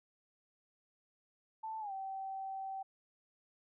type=tone with pitch glide; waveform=sine; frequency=882 to 772.3 Hz; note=A5 to G5; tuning=+4 to -26 cents; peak=-39 dBFS; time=1.63-2.83 s; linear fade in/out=10 ms; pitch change=-230 cents; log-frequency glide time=1.8-1.92 s; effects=none